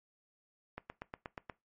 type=click train; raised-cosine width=0.5 ms; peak=-26 dBFS; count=7; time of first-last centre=0.78-1.498 s; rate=8.36 Hz; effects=noise-tail reverb RT60 0.2 s tail -19 dB re dry + MP3 32 kbps